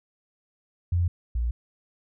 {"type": "tone pair in turn", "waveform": "sine", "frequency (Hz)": [87.31, 58.83], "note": ["F2", "A#1"], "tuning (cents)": [0, 17], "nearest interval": "perfect fifth", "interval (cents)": 683, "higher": "first", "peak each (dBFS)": [-20, -23], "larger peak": "first", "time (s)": [[0.92, 1.08], [1.35, 1.51]], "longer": "neither", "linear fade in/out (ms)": 5, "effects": []}